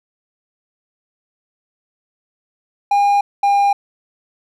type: tone pair in turn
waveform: triangle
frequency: 810 / 804.4 Hz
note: G#5 / G5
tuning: -43 / +44 cents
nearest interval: unison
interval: 13 cents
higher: first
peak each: -9 dBFS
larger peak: neither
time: 2.91-3.21 / 3.43-3.73 s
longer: neither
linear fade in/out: 5 ms
effects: none